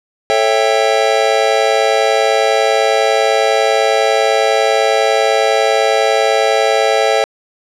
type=chord; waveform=square; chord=A dominant seventh; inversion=none; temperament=just; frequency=440 / 550 / 660 / 792 Hz; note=A4 / C#5 / E5 / G5; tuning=0 / -14 / +2 / +18 cents; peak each=-17 dBFS; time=0.3-7.24 s; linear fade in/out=0 ms; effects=low-pass 6000 Hz 12 dB/octave